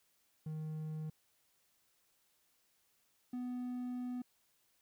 triangle tone pair in turn, 155.8 / 248.1 Hz, D#3 / B3, +3 / +8 cents, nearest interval minor sixth, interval 805 cents, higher second, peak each -37 / -36 dBFS, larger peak second, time 0.46-1.1 / 3.33-4.22 s, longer second, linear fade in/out 5 ms, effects white hiss -75 dBFS RMS until 4.81 s

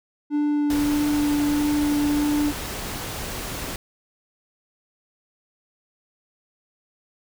triangle tone with vibrato, 293.7 Hz, D4, in tune, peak -17 dBFS, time 0.3-2.53 s, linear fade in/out 50 ms, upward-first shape sine, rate 1.6 Hz, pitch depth 9 cents each way
pink noise, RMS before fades -31 dBFS, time 0.7-3.76 s, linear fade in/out 2 ms
effects none

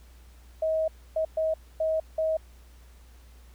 sine tone bursts at uneven times, 636 Hz, D#5, 38 cents sharp, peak -23 dBFS, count 5, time 0.62-0.88 / 1.16-1.25 / 1.37-1.54 / 1.8-2 / 2.18-2.37 s, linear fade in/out 5 ms, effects added 60 Hz sine -49 dBFS peak until 3.54 s + pink hiss -60 dBFS RMS until 3.54 s

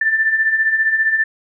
sine beating tone pair, 1760 / 1775 Hz, A6 / A6, 0 / +15 cents, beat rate 15 Hz, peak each -21 / -14 dBFS, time 0.01-1.24 s, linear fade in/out 5 ms, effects none

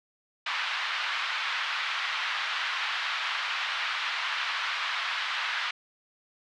pink band-pass noise, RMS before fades -31 dBFS, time 0.46-5.71 s, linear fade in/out 5 ms, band 1100 to 3800 Hz, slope 24 dB/octave, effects none

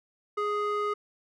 square tone with band-pass filter, 415.3 Hz, G#4, in tune, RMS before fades -29 dBFS, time 0.37-0.94 s, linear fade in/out 10 ms, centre 940 Hz, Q 9, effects none

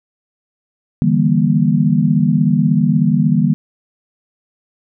sine chord, E half-diminished seventh, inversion third, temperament just, 148.33 / 164.81 / 197.78 / 237.3 Hz, D3 / E3 / G3 / Bb3, +18 / 0 / +16 / +31 cents, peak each -16 dBFS, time 1.02-3.54 s, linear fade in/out 0 ms, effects none

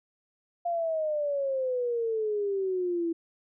sine exponential sweep, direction down, 699 to 329.6 Hz, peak -26 dBFS, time 0.65-3.13 s, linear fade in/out 10 ms, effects none

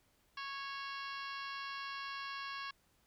harmonic tone with a mistuned harmonic, 552 Hz, C#5, 7 cents flat, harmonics 2 / 3 / 4 / 5 / 6 / 7 / 8 / 9 / 10, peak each -44 / -47 / -53 / -50 / -53 / -56 / -54 / -57 / -58 dBFS, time 0.37-2.71 s, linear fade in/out 5 ms, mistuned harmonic 7, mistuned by +59 cents, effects pink hiss -73 dBFS RMS until 3.06 s

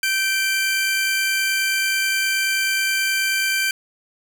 sawtooth tone pair together, 1552.2 / 2353 Hz, G6 / D7, -18 / +3 cents, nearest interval perfect fifth, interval 721 cents, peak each -18 dBFS, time 0.03-3.71 s, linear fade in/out 2 ms, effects none

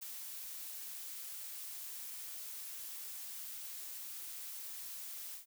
blue noise with ADSR envelope, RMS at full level -44 dBFS, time 0.01-5.46 s, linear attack 17 ms, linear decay 5 ms, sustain -2 dB, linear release 120 ms, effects none

